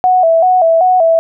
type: tone with vibrato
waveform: sine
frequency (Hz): 696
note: F5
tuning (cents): -6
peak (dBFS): -6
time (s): 0.04-1.19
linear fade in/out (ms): 0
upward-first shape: square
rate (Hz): 2.6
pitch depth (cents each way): 99
effects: none